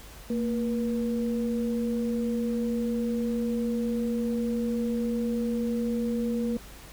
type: tone pair together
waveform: sine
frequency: 230 / 480.6 Hz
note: A#3 / B4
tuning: -23 / -47 cents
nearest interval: octave + minor second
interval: 1276 cents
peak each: -26 / -32 dBFS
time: 0.3-6.57 s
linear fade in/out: 2 ms
effects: added 50 Hz sine -47 dBFS peak until 6.92 s + pink hiss -48 dBFS RMS until 6.92 s